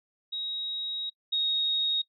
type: tone pair in turn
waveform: sine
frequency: 3800 / 3752 Hz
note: A#7 / A#7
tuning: +33 / +11 cents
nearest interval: unison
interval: 22 cents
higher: first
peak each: -31 / -24 dBFS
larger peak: second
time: 0.32-1.1 / 1.32-2.02 s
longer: first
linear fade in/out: 10 ms
effects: noise-tail reverb RT60 0.1 s tail -22 dB re dry